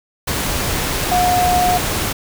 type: tone in noise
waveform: sine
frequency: 720 Hz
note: F#5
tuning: 47 cents flat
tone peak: -13 dBFS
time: 1.11-1.78 s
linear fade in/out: 10 ms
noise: pink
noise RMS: -20 dBFS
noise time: 0.27-2.13 s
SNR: +4 dB
effects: none